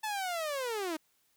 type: linear sweep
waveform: sawtooth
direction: down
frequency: 880 to 301.4 Hz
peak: -29 dBFS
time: 0.03-0.97 s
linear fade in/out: 10 ms
effects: white hiss -72 dBFS RMS until 1.36 s